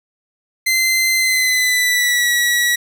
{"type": "tone with pitch glide", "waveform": "sawtooth", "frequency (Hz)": [2069, 1930.4], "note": ["C7", "B6"], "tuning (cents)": [-20, -40], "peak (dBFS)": -10, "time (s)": [0.66, 2.76], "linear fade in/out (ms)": 10, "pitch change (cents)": -120, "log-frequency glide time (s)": [1.16, 2.3], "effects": []}